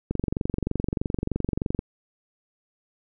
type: click train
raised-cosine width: 3 ms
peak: -12 dBFS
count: 40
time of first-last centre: 0.11-1.791 s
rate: 23.2 Hz
effects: none